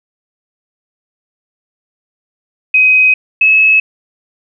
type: tone pair in turn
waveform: sine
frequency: 2521 / 2583 Hz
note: D#7 / E7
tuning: +22 / -36 cents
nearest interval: unison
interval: 42 cents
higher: second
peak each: -5 dBFS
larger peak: neither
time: 2.74-3.14 / 3.41-3.8 s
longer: first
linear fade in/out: 5 ms
effects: none